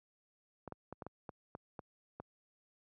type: clicks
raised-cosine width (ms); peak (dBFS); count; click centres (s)
1; -30; 9; 0.677 / 0.723 / 0.926 / 1.022 / 1.066 / 1.292 / 1.551 / 1.792 / 2.2
effects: high-pass 80 Hz 12 dB/octave